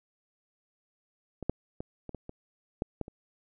clicks, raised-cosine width 2 ms, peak -24 / -13 / -23 / -26 / -25 / -27 / -16 / -19 / -30 dBFS, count 9, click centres 1.427 / 1.496 / 1.805 / 2.093 / 2.147 / 2.294 / 2.821 / 3.013 / 3.081 s, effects none

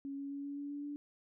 sine tone with pitch steps, 277.2 / 279.3 / 281.4 / 283.5 / 285.7 / 287.8 / 290 Hz, C#4 / C#4 / C#4 / C#4 / D4 / D4 / D4, 0 / +13 / +26 / +39 / -48 / -35 / -22 cents, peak -39 dBFS, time 0.05-0.96 s, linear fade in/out 0 ms, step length 130 ms, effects none

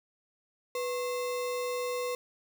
sine tone with sample-and-hold, 493.9 Hz, B4, in tune, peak -30 dBFS, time 0.75-2.15 s, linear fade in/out 2 ms, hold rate 1575 Hz, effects none

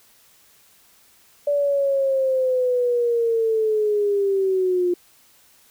sine linear sweep, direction down, 580 to 351.3 Hz, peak -17 dBFS, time 1.47-4.94 s, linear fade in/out 5 ms, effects white hiss -55 dBFS RMS until 5.7 s

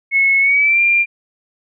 sine tone with pitch glide, 2189 to 2387 Hz, C#7 to D7, -22 to +28 cents, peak -10 dBFS, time 0.11-1.06 s, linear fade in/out 50 ms, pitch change +150 cents, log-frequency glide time 0.4-0.81 s, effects none

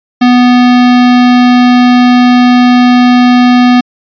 square tone, 246.9 Hz, B3, in tune, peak -3 dBFS, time 0.21-3.81 s, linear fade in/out 10 ms, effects resampled to 11025 Hz

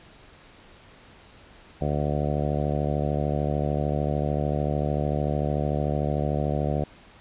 harmonic tone, 73.42 Hz, D2, in tune, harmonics 1 / 2 / 3 / 4 / 5 / 6 / 7 / 8 / 9 / 10, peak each -30 / -27 / -32 / -35 / -35 / -36 / -34 / -33 / -35 / -36 dBFS, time 1.81-6.84 s, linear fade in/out 5 ms, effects pink hiss -51 dBFS RMS until 7.2 s + resampled to 8000 Hz

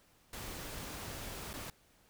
pink noise with dropouts, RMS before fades -44 dBFS, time 0.33-1.7 s, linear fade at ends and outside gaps 2 ms, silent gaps 1.532-1.538 s, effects pink hiss -67 dBFS RMS until 2.09 s

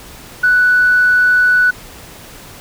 sine tone, 1483 Hz, F#6, 4 cents sharp, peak -7 dBFS, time 0.43-1.71 s, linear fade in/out 10 ms, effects tanh soft clip ceiling -3 dBFS + pink hiss -36 dBFS RMS until 2.6 s

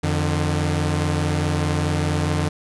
sawtooth tone pair together, 87.31 / 149.89 Hz, F2 / D3, 0 / +36 cents, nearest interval major sixth, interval 936 cents, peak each -18 dBFS, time 0.03-2.49 s, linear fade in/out 10 ms, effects resampled to 24000 Hz + 9-bit

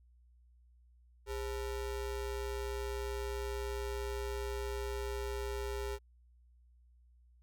square ring-modulated tone, 233.1 Hz, A#3, in tune, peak -34 dBFS, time 1.26-5.99 s, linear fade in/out 50 ms, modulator 173 Hz, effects added 60 Hz sine -61 dBFS peak until 7.42 s

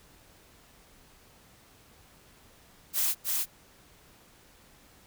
blue noise with echo, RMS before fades -27 dBFS, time 2.93-3.15 s, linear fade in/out 50 ms, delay 310 ms, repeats 1, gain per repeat -2 dB, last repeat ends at 3.46 s, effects pink hiss -58 dBFS RMS until 5.06 s

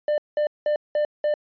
triangle tone bursts, 597 Hz, D5, 28 cents sharp, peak -17 dBFS, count 5, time 0.08-1.34 s, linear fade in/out 2 ms, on 100 ms, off 190 ms, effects resampled to 11025 Hz

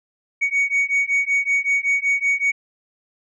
sine beating tone pair, 2236 / 2241.3 Hz, C#7 / C#7, +14 / +19 cents, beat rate 5.3 Hz, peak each -18 dBFS, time 0.41-2.52 s, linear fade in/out 20 ms, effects tanh soft clip ceiling -14 dBFS

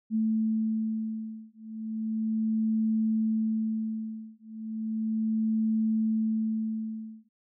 sine beating tone pair, 220 / 220.35 Hz, A3 / A3, 0 / +3 cents, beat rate 0.35 Hz, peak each -29 dBFS, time 0.1-7.29 s, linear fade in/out 50 ms, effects none

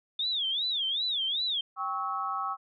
sine tone with vibrato, 3520 Hz, A7, in tune, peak -27 dBFS, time 0.19-1.61 s, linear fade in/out 5 ms, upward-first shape sine, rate 2.6 Hz, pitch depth 220 cents each way
sine chord, C# diminished, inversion second, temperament equal with one note detuned, 784 / 1108.7 / 1296.6 Hz, G5 / C#6 / E6, 0 / 0 / -29 cents, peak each -36 / -33 / -33 dBFS, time 1.76-2.57 s, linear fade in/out 50 ms
effects none

